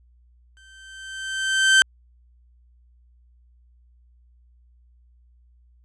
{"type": "tone with exponential growth", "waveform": "30% pulse", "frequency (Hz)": 1552, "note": "G6", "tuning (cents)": -18, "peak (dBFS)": -8, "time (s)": [0.57, 1.82], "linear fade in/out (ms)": 0, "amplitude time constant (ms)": 270, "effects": ["added 60 Hz sine -53 dBFS peak until 5.84 s", "resampled to 24000 Hz"]}